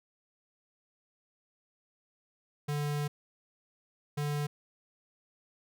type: tone bursts at uneven times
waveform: square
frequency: 146.7 Hz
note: D3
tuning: 2 cents flat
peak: -31 dBFS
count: 2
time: 2.68-3.08 / 4.17-4.47 s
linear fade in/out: 10 ms
effects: none